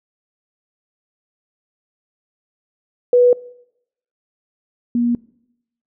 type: tone pair in turn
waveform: sine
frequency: 490.7 / 238.6 Hz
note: B4 / A#3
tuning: -11 / +41 cents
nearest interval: octave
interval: 1248 cents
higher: first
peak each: -8 / -14 dBFS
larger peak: first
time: 3.13-3.33 / 4.95-5.15 s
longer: neither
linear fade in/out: 2 ms
effects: noise-tail reverb RT60 0.8 s tail -22 dB re dry

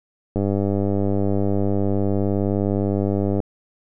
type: click train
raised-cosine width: 2 ms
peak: -9 dBFS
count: 304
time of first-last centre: 0.36-3.402 s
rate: 99.6 Hz
effects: none

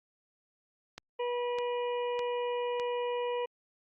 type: click train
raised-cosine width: 0.2 ms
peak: -24 dBFS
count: 4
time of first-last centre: 0.98-2.798 s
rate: 1.65 Hz
type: harmonic tone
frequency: 486 Hz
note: B4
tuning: 28 cents flat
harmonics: 1 / 2 / 4 / 5 / 6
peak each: -31 / -37 / -49 / -47 / -47 dBFS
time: 1.19-3.46 s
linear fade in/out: 10 ms
effects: Opus 48 kbps

